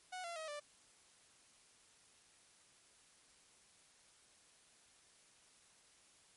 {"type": "tone with pitch steps", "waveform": "sawtooth", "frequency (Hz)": [737, 683.7, 634.2, 588.3], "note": ["F#5", "F5", "D#5", "D5"], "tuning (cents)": [-7, -37, 33, 3], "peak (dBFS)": -40, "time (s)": [0.12, 0.6], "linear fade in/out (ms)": 10, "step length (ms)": 120, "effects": ["white hiss -67 dBFS RMS until 6.36 s", "MP3 48 kbps"]}